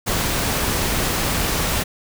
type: noise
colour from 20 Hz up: pink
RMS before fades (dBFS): -21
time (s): 0.06-1.84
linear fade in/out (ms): 20
effects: none